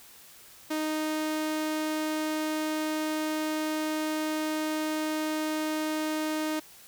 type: tone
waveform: sawtooth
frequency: 310 Hz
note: D#4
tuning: 6 cents flat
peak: -24 dBFS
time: 0.7-6.6 s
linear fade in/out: 10 ms
effects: white hiss -52 dBFS RMS until 6.87 s